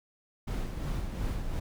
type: noise with tremolo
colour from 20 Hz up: brown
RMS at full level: -31 dBFS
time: 0.47-1.6 s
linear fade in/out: 10 ms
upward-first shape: sine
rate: 2.8 Hz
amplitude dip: 45%
effects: none